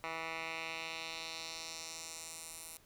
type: tone with band-pass filter sweep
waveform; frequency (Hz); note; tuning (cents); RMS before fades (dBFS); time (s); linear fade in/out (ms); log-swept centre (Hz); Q
10% pulse; 162.8; E3; -21; -44; 0.04-2.77; 0; 1700 to 11000; 1.6
effects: pink hiss -65 dBFS RMS until 2.85 s